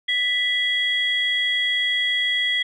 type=tone pair together; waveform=sine; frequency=1975.5 / 3311 Hz; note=B6 / G#7; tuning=0 / -6 cents; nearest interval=major sixth; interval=894 cents; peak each=-21 dBFS; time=0.08-2.63 s; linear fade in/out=10 ms; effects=tanh soft clip ceiling -11 dBFS